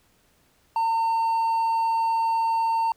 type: tone with hard clipping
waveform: triangle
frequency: 908 Hz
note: A#5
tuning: 46 cents flat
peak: -21 dBFS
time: 0.76-2.92 s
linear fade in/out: 2 ms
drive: 5 dB
effects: pink hiss -63 dBFS RMS until 2.96 s